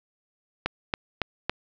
click train, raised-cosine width 0.3 ms, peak -8 dBFS, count 4, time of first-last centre 0.66-1.496 s, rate 3.59 Hz, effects low-pass 5000 Hz 12 dB/octave

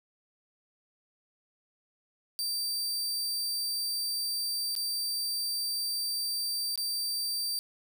sawtooth tone with dropouts, 4667 Hz, D8, 12 cents flat, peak -27 dBFS, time 2.39-7.59 s, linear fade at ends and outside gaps 0 ms, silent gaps 4.752-4.763 / 6.757-6.776 s, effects none

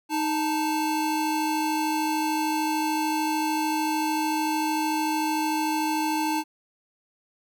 square tone pair together, 311.1 / 879.9 Hz, D#4 / A5, 0 / 0 cents, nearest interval octave + tritone, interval 1800 cents, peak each -27 dBFS, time 0.09-6.44 s, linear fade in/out 50 ms, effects none

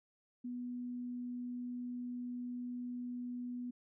sine tone, 245.5 Hz, B3, 10 cents flat, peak -39 dBFS, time 0.44-3.71 s, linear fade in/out 10 ms, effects none

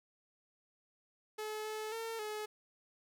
sawtooth tone with pitch steps, 429.3 / 432.1 / 453.5 / 425.4 Hz, A4 / A4 / A#4 / G#4, -43 / -31 / -48 / +42 cents, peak -35 dBFS, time 1.38-2.46 s, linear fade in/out 10 ms, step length 270 ms, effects none

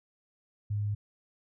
sine tone, 103.6 Hz, G#2, 4 cents flat, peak -28 dBFS, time 0.7-0.95 s, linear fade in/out 10 ms, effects none

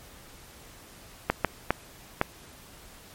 clicks, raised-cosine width 0.5 ms, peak -6 dBFS, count 4, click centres 1.3 / 1.447 / 1.706 / 2.214 s, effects pink hiss -50 dBFS RMS until 3.14 s + MP3 64 kbps

